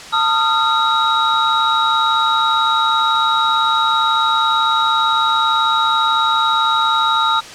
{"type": "tone cluster", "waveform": "sine", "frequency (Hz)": [896, 1238, 1376, 3817], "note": ["A5", "D#6", "F6", "A#7"], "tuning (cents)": [31, -9, -26, 40], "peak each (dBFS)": -18, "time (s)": [0.12, 7.41], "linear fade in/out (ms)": 20, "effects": ["white hiss -33 dBFS RMS until 7.54 s", "low-pass 6000 Hz 12 dB/octave"]}